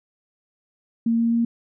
sine tone with pitch steps, 230 / 231.5 / 232.9 Hz, A#3 / A#3 / A#3, -23 / -12 / -1 cents, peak -17 dBFS, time 1.06-1.45 s, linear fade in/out 5 ms, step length 130 ms, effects none

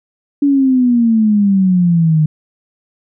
sine exponential sweep, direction down, 287.8 to 152 Hz, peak -8 dBFS, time 0.42-2.26 s, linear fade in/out 5 ms, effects none

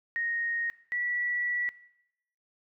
sine tone pair in turn, 1864.7 / 1947.5 Hz, A#6 / B6, 0 / -25 cents, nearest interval minor second, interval 75 cents, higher second, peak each -28 dBFS, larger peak neither, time 0.16-0.7 / 0.92-1.69 s, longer second, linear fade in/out 0 ms, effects noise-tail reverb RT60 0.8 s tail -18 dB re dry

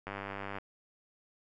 click train, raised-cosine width 0.5 ms, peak -24 dBFS, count 52, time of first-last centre 0.07-0.585 s, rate 99.1 Hz, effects none

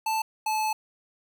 square tone pair in turn, 880 / 866.4 Hz, A5 / A5, 0 / -27 cents, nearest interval unison, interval 27 cents, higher first, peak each -25 dBFS, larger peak neither, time 0.06-0.22 / 0.46-0.73 s, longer second, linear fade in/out 5 ms, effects none

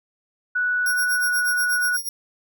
sine tone with pitch glide, 1476 to 1467.5 Hz, F#6 to F#6, -5 to -15 cents, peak -19 dBFS, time 0.55-1.97 s, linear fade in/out 10 ms, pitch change -10 cents, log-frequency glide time 1.18-1.28 s
5% pulse tone with tremolo, 5600 Hz, F8, 4 cents sharp, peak -17 dBFS, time 0.86-2.09 s, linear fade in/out 2 ms, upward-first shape sine, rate 8.3 Hz, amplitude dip 85%
effects none

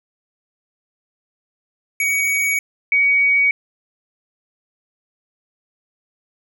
square / sine tone pair in turn, 2253 / 2253 Hz, C#7 / C#7, +28 / +28 cents, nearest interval unison, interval 0 cents, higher neither, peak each -17 / -12 dBFS, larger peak second, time 2-2.59 / 2.92-3.51 s, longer neither, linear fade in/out 2 ms, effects none

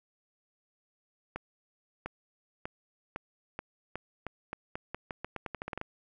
accelerating click train, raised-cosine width 0.5 ms, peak -21 dBFS, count 20, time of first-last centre 1.36-5.814 s, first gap 700 ms, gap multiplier 0.85, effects none

